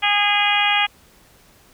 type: harmonic tone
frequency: 410.6 Hz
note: G#4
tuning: 20 cents flat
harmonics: 2 / 3 / 4 / 5 / 6 / 7 / 8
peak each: -21 / -26 / -25 / -23 / -21 / -23 / -24 dBFS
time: 0.02-0.87 s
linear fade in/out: 20 ms
effects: pink hiss -52 dBFS RMS until 1.73 s